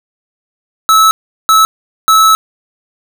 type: tone bursts at uneven times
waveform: square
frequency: 1303 Hz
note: E6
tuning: 20 cents flat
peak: -5 dBFS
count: 3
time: 0.89-1.11 / 1.49-1.65 / 2.08-2.35 s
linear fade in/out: 0 ms
effects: none